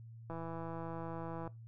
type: click train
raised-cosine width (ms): 1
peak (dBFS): -30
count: 195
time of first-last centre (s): 0.3-1.476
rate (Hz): 165
effects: noise-tail reverb RT60 0.2 s tail -19 dB re dry + added 114 Hz sine -49 dBFS peak until 1.67 s